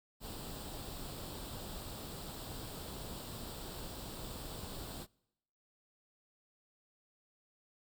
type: noise with comb filter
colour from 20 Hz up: pink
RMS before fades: -45 dBFS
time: 0.2-5.07 s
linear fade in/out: 50 ms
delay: 0.24 ms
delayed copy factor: +0.6
effects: noise-tail reverb RT60 0.9 s tail -26 dB re dry